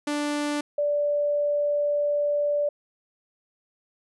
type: tone pair in turn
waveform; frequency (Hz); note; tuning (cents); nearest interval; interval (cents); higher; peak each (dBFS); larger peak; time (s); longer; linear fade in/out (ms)
sawtooth / sine; 293.7 / 583.8; D4 / D5; 0 / -10; octave; 1190; second; -21; neither; 0.07-0.61 / 0.78-2.69; second; 5
effects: resampled to 24000 Hz